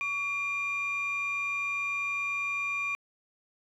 sine tone pair together, 1132.6 / 2400 Hz, C#6 / D7, +37 / +37 cents, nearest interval octave + minor second, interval 1300 cents, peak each -35 / -28 dBFS, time 0.01-2.95 s, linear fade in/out 0 ms, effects tanh soft clip ceiling -25 dBFS + 11-bit

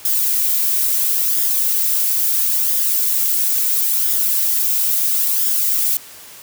violet noise with flanger, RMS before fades -17 dBFS, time 0.05-5.97 s, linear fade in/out 2 ms, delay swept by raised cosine 0.58 to 2.68 ms, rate 0.74 Hz, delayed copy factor +0.5, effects white hiss -39 dBFS RMS until 6.42 s + high-pass 80 Hz 12 dB/octave

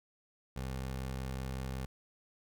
20% pulse tone, 65.41 Hz, C2, in tune, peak -32 dBFS, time 0.56-1.86 s, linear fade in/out 5 ms, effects none

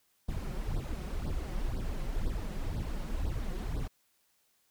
brown noise with flanger, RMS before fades -34 dBFS, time 0.28-3.88 s, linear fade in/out 10 ms, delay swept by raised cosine 0.21 to 5.61 ms, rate 2 Hz, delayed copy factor +0.8, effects white hiss -72 dBFS RMS until 4.7 s

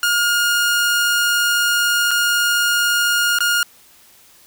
sawtooth tone with dropouts, 1422 Hz, F6, 31 cents sharp, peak -11 dBFS, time 0.03-3.63 s, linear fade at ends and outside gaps 1 ms, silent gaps 2.109-2.113 / 3.387-3.405 s, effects white hiss -49 dBFS RMS until 4.46 s

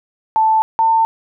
sine tone pair in turn, 880 / 898.5 Hz, A5 / A5, 0 / +36 cents, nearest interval unison, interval 36 cents, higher second, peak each -10 dBFS, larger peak neither, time 0.36-0.62 / 0.79-1.05 s, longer neither, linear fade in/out 0 ms, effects none

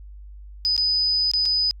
sine tone with dropouts, 4992 Hz, D#8, 5 cents sharp, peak -18 dBFS, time 0.65-1.71 s, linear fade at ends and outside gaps 0 ms, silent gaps 0.765-0.778 / 1.314-1.336 / 1.455-1.459 s, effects added 50 Hz sine -38 dBFS peak until 1.8 s

